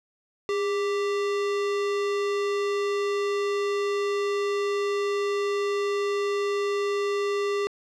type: tone with sample-and-hold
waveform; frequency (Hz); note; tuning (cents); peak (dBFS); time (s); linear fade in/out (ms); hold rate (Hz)
sine; 406.3; G#4; -38; -23; 0.49-7.67; 0; 1575
effects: low-pass 5000 Hz 12 dB/octave